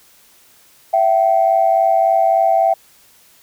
sine tone pair together, 665 / 768.5 Hz, E5 / G5, +15 / -35 cents, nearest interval minor third, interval 250 cents, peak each -13 dBFS, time 0.93-2.74 s, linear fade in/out 10 ms, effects tanh soft clip ceiling -3 dBFS + white hiss -50 dBFS RMS until 3.42 s

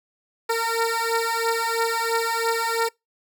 15% pulse beating tone pair, 456.5 / 459.5 Hz, A#4 / A#4, -36 / -25 cents, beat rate 3 Hz, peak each -18 dBFS, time 0.49-2.89 s, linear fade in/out 10 ms, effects noise-tail reverb RT60 0.2 s tail -25 dB re dry

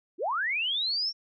sine linear sweep, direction up, 283.5 to 5560 Hz, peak -26 dBFS, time 0.18-1.13 s, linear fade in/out 50 ms, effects none

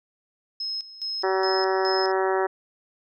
sine tone with tremolo, 5160 Hz, E8, 38 cents flat, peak -27 dBFS, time 0.6-2.12 s, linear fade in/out 5 ms, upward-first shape square, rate 2.4 Hz, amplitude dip 80%
harmonic tone, 190 Hz, F#3, 46 cents sharp, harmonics 2 / 3 / 4 / 5 / 6 / 7 / 8 / 9 / 10, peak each -23 / -30 / -28 / -30 / -36 / -33 / -37 / -35 / -37 dBFS, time 1.23-2.47 s, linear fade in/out 10 ms
effects none

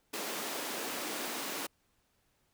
pink high-pass noise, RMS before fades -38 dBFS, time 0.13-1.67 s, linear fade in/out 10 ms, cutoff 250 Hz, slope 24 dB/octave, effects pink hiss -74 dBFS RMS until 2.53 s

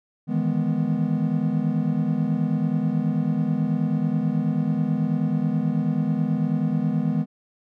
triangle chord, E major seventh, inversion third, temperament equal, 155.56 / 164.81 / 207.7 / 246.9 Hz, D#3 / E3 / G#3 / B3, 0 / 0 / 0 / 0 cents, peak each -24 dBFS, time 0.27-7.26 s, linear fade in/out 50 ms, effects none

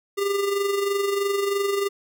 square tone with amplitude modulation, 400 Hz, G4, 35 cents sharp, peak -20 dBFS, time 0.17-1.89 s, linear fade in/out 20 ms, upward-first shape sine, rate 23.1 Hz, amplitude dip 50%, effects none

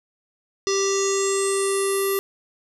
square tone with low-pass filter sweep, 392 Hz, G4, in tune, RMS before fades -22 dBFS, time 0.67-2.19 s, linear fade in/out 0 ms, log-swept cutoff 5500 to 12000 Hz, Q 8.4, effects none

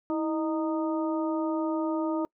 harmonic tone with a mistuned harmonic, 308.9 Hz, D#4, 12 cents flat, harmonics 1 / 2 / 3 / 4, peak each -27 / -33 / -36 / -39 dBFS, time 0.1-2.25 s, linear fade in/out 0 ms, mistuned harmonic 1, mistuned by +73 cents, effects noise-tail reverb RT60 0.1 s tail -26 dB re dry

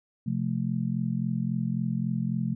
sine chord, F major, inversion second, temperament just, 130.96 / 174.61 / 218.3 Hz, C3 / F3 / A3, +2 / 0 / -13 cents, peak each -30 dBFS, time 0.26-2.55 s, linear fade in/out 10 ms, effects none

